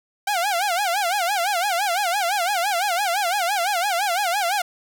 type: tone with vibrato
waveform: sawtooth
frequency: 753 Hz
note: F#5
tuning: 30 cents sharp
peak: -16 dBFS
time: 0.27-4.62 s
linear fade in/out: 5 ms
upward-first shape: sine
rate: 5.9 Hz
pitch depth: 190 cents each way
effects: none